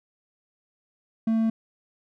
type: tone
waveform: triangle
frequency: 224 Hz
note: A3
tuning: 31 cents sharp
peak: -18 dBFS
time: 1.27-1.5 s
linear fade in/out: 5 ms
effects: none